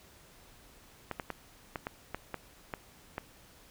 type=clicks; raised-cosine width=0.5 ms; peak=-20 dBFS; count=9; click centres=1.113 / 1.198 / 1.303 / 1.758 / 1.869 / 2.146 / 2.343 / 2.738 / 3.181 s; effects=pink hiss -58 dBFS RMS until 3.7 s